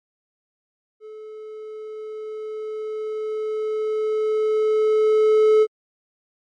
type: tone with level ramp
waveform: triangle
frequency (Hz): 432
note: A4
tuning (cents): -32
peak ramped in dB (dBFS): -34 to -9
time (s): 1-5.67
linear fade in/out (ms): 50
effects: MP3 48 kbps